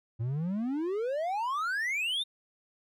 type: exponential sweep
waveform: triangle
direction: up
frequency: 110 to 3729 Hz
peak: -27 dBFS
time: 0.19-2.24 s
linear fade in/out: 20 ms
effects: none